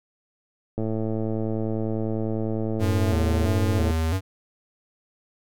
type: click train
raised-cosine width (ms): 2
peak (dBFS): -15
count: 345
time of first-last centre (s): 0.78-3.907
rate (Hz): 110
type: tone with vibrato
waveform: square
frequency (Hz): 87.31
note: F2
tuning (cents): 0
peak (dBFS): -22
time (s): 2.79-4.21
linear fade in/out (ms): 50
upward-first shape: square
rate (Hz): 1.5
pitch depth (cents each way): 140
effects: none